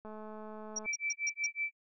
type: click train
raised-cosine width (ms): 1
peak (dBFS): -34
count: 175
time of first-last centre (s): 0.05-0.859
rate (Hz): 215
type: tone bursts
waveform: sine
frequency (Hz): 5690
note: F8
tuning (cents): +31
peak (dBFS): -32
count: 5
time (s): 0.76-1.465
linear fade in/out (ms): 5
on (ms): 29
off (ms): 140
type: tone with tremolo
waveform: sine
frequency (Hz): 2324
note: D7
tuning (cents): -19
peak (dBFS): -30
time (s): 0.84-1.73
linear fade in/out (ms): 50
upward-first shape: sine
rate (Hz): 5.4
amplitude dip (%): 100
effects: none